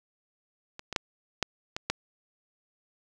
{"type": "clicks", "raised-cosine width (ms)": 0.2, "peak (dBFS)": [-23, -18, -8, -8, -15, -9], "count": 6, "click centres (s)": [0.794, 0.927, 0.962, 1.427, 1.765, 1.9], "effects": []}